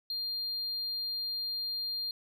sine tone, 4200 Hz, C8, 6 cents sharp, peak -30 dBFS, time 0.1-2.11 s, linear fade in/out 2 ms, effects tanh soft clip ceiling -31 dBFS

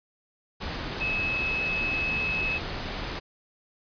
sine tone in noise, 2584 Hz, E7, 35 cents flat, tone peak -26 dBFS, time 1-2.59 s, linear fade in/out 20 ms, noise pink, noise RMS -33 dBFS, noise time 0.6-3.2 s, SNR +4 dB, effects resampled to 11025 Hz

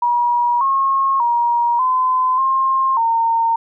sine tone with pitch steps, 960 / 1084 / 948 / 1023 / 1063 / 916 Hz, B5 / C#6 / A#5 / C6 / C6 / A#5, -49 / -39 / +29 / -39 / +27 / -31 cents, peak -13 dBFS, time 0.02-3.56 s, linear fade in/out 5 ms, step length 590 ms, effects none

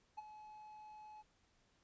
triangle tone with ADSR envelope, 853 Hz, G#5, 46 cents sharp, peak -40 dBFS, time 0.17-1.23 s, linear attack 16 ms, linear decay 22 ms, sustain -11 dB, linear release 27 ms, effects pink hiss -75 dBFS RMS until 1.83 s + resampled to 16000 Hz

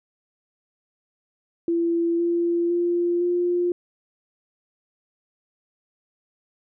sine tone with pitch steps, 337.8 / 342.5 / 347.3 / 352.1 Hz, E4 / F4 / F4 / F4, +42 / -34 / -10 / +14 cents, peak -19 dBFS, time 1.68-3.72 s, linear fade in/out 2 ms, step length 510 ms, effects none

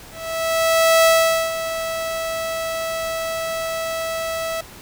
sawtooth tone with ADSR envelope, 654 Hz, E5, 14 cents flat, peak -7 dBFS, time 0.11-4.61 s, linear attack 940 ms, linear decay 460 ms, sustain -12 dB, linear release 5 ms, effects pink hiss -41 dBFS RMS until 4.81 s

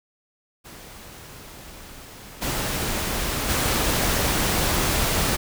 pink noise with level steps, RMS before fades -42 / -26 / -22 dBFS, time 0.64-5.37 s, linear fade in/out 20 ms, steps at 2.41 / 3.48 s, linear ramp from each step 20 ms, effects none

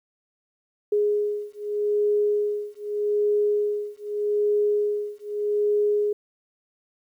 sine beating tone pair, 415.3 / 416.12 Hz, G#4 / G#4, 0 / +3 cents, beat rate 0.82 Hz, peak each -24 dBFS, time 0.92-6.13 s, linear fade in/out 5 ms, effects 10-bit

